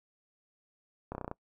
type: slowing click train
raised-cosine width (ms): 1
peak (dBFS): -23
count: 7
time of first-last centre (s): 1.12-1.314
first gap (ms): 30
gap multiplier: 1.03
effects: noise-tail reverb RT60 0.1 s tail -22 dB re dry